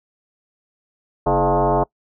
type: tone with frequency modulation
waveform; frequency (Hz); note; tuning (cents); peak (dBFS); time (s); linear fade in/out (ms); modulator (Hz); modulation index
sine; 138.59; C#3; 0; -14; 1.26-1.84; 10; 187; 4.6
effects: noise-tail reverb RT60 0.1 s tail -24 dB re dry